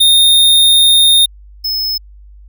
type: tone pair in turn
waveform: square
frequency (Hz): 3671 / 5192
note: A#7 / E8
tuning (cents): -27 / -27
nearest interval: tritone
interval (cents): 600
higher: second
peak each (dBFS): -6 / -15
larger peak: first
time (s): 0-1.26 / 1.64-1.98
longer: first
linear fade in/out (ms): 10
effects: added 50 Hz sine -35 dBFS peak until 2.48 s